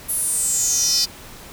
square tone with high-pass filter sweep, 277.2 Hz, C#4, in tune, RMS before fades -20 dBFS, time 0.08-1.06 s, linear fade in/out 20 ms, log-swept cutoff 11000 to 4800 Hz, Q 8.4, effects pink hiss -40 dBFS RMS until 1.52 s

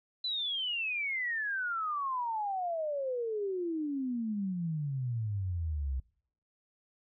sine exponential sweep, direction down, 4055 to 63.3 Hz, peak -31 dBFS, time 0.24-6 s, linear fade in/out 5 ms, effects noise-tail reverb RT60 0.6 s tail -22 dB re dry

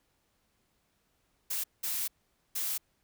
blue noise bursts at uneven times, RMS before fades -33 dBFS, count 3, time 1.5-1.64 / 1.83-2.08 / 2.55-2.78 s, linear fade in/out 10 ms, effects pink hiss -74 dBFS RMS until 3.03 s

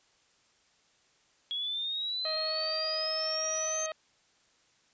sine exponential sweep, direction up, 3324 to 6340 Hz, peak -31 dBFS, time 1.51-3.86 s, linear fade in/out 0 ms
harmonic tone, 630 Hz, D#5, 21 cents sharp, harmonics 1 / 2 / 3 / 4 / 5 / 6 / 7, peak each -35 / -41 / -45 / -47 / -49 / -51 / -52 dBFS, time 2.25-3.92 s, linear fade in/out 2 ms
effects white hiss -67 dBFS RMS until 4.93 s + resampled to 16000 Hz

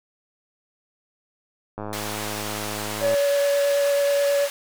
click train, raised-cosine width 1 ms, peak -18 dBFS, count 144, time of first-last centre 1.78-3.142 s, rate 105 Hz
pink band-pass noise, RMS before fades -33 dBFS, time 1.93-4.5 s, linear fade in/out 0 ms, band 1100 to 16000 Hz, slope 12 dB/octave
triangle tone with vibrato, 567 Hz, C#5, 39 cents sharp, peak -16 dBFS, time 3-4.49 s, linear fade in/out 50 ms, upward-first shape triangle, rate 9.3 Hz, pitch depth 11 cents each way
effects none

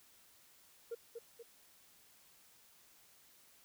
sine tone with echo, 466.2 Hz, A#4, in tune, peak -36 dBFS, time 0.91-0.95 s, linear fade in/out 10 ms, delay 240 ms, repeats 2, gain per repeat -6 dB, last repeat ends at 1.43 s, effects tanh soft clip ceiling -38 dBFS + white hiss -65 dBFS RMS until 3.64 s

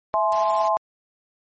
sine chord, E augmented, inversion none, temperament equal with one note detuned, 659.3 / 847.1 / 1046.5 Hz, E5 / G#5 / B#5, 0 / +34 / 0 cents, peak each -22 dBFS, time 0.14-0.77 s, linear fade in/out 0 ms
white noise, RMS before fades -37 dBFS, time 0.32-0.68 s, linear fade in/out 0 ms
effects MP3 32 kbps

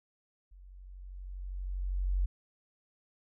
sine tone with level ramp, 46.25 Hz, F#1, in tune, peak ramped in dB -51 to -25 dBFS, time 0.51-2.26 s, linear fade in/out 10 ms, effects none

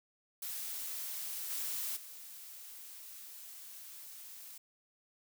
blue noise with level steps, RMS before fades -41 / -38 / -50 dBFS, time 0.42-4.58 s, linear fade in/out 5 ms, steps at 1.5 / 1.96 s, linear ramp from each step 10 ms, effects none

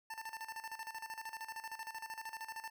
25% pulse tone with tremolo, 891 Hz, A5, 22 cents sharp, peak -38 dBFS, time 0.1-2.7 s, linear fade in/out 5 ms, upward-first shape square, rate 13 Hz, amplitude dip 75%, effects none

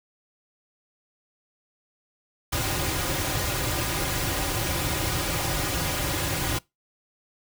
pink noise with comb filter, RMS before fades -27 dBFS, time 2.52-6.59 s, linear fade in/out 10 ms, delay 4.5 ms, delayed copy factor -0.7, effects noise-tail reverb RT60 0.2 s tail -23 dB re dry

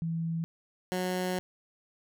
sine / 15% pulse tone pair in turn, 164.81 / 182.96 Hz, E3 / F#3, 0 / -19 cents, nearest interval major second, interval 181 cents, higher second, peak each -29 / -23 dBFS, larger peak second, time 0.02-0.44 / 0.92-1.39 s, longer second, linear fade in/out 0 ms, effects none

